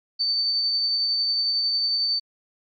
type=tone with tremolo; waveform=sine; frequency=4556 Hz; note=C#8; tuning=47 cents sharp; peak=-19 dBFS; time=0.19-2.2 s; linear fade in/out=20 ms; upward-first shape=triangle; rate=11 Hz; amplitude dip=25%; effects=MP3 64 kbps